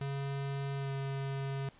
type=tone with pitch glide; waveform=square; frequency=138.59 to 137 Hz; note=C#3 to C#3; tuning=0 to -20 cents; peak=-35 dBFS; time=0.01-1.69 s; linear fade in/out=2 ms; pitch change=-20 cents; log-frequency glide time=0.75-0.91 s; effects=pink hiss -61 dBFS RMS until 1.79 s + resampled to 8000 Hz